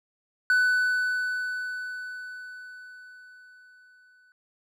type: tone with exponential decay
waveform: triangle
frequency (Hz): 1496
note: F#6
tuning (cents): +19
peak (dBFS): -16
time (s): 0.5-4.32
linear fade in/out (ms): 1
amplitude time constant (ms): 830
effects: none